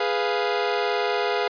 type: chord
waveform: sawtooth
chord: F diminished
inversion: first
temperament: equal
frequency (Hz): 415.3 / 493.9 / 698.5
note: Ab4 / Cb5 / F5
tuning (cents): 0 / 0 / 0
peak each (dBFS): -21 / -23 / -23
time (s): 0-1.48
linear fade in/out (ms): 5
effects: resampled to 11025 Hz